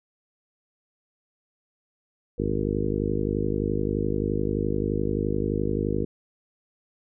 harmonic tone with a mistuned harmonic, 51.6 Hz, G#1, 10 cents flat, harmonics 1 / 2 / 3 / 4 / 5 / 6 / 7 / 8 / 9, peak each -32 / -32 / -32 / -32 / -32 / -32 / -32 / -32 / -32 dBFS, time 2.38-6.05 s, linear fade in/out 10 ms, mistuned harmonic 1, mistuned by +110 cents, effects none

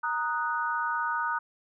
sine chord, D# minor, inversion second, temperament equal, 932.3 / 1244.5 / 1480 Hz, A#5 / D#6 / F#6, 0 / 0 / 0 cents, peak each -31 dBFS, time 0.03-1.39 s, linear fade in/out 10 ms, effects none

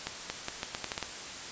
accelerating click train, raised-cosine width 0.2 ms, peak -15 dBFS, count 9, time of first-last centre 0.07-1.027 s, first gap 230 ms, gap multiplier 0.8, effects white hiss -41 dBFS RMS until 1.51 s + resampled to 16000 Hz

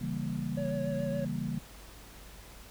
sine chord, C# diminished seventh, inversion none, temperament equal, 138.59 / 164.81 / 196 / 233.1 Hz, C#3 / E3 / G3 / Bb3, 0 / 0 / 0 / 0 cents, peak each -37 dBFS, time 0.01-1.59 s, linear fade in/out 5 ms
triangle tone with vibrato, 559 Hz, C#5, 14 cents sharp, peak -32 dBFS, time 0.57-1.25 s, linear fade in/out 5 ms, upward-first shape sine, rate 7.1 Hz, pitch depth 30 cents each way
effects added 50 Hz sine -52 dBFS peak until 2.7 s + pink hiss -52 dBFS RMS until 2.7 s

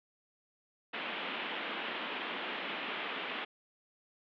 white band-pass noise, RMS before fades -39 dBFS, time 0.93-3.45 s, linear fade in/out 10 ms, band 190 to 3300 Hz, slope 48 dB/octave, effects none

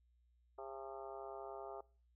harmonic tone with a mistuned harmonic, 134.8 Hz, C#3, 48 cents flat, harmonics 3 / 4 / 5 / 6 / 7 / 8 / 9 / 10, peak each -51 / -54 / -51 / -54 / -56 / -63 / -57 / -67 dBFS, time 0.58-1.81 s, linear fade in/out 5 ms, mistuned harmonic 7, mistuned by -83 cents, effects noise-tail reverb RT60 0.4 s tail -23 dB re dry + added 60 Hz sine -70 dBFS peak until 2.15 s

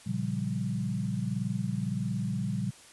sine chord, G half-diminished seventh, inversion first, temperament equal, 116.54 / 138.59 / 174.61 / 196 Hz, Bb2 / Db3 / F3 / G3, 0 / 0 / 0 / 0 cents, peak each -34 / -35 / -35 / -33 dBFS, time 0.06-2.71 s, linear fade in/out 10 ms, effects white hiss -53 dBFS RMS until 2.92 s + resampled to 24000 Hz

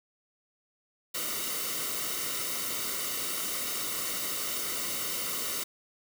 white noise with comb filter, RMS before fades -33 dBFS, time 1.14-5.64 s, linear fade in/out 10 ms, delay 1.2 ms, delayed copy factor -0.65, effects none

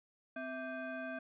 sine tone with frequency modulation, 655 Hz, E5, 11 cents flat, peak -39 dBFS, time 0.36-1.19 s, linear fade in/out 5 ms, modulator 913 Hz, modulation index 1.3, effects none

